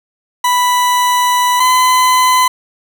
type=tone pair in turn; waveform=40% pulse; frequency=987.8 / 1013.8 Hz; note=B5 / B5; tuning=0 / +45 cents; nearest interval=unison; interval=45 cents; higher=second; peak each=-9 / -7 dBFS; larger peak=second; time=0.44-1.6 / 1.6-2.48 s; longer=first; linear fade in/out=5 ms; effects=none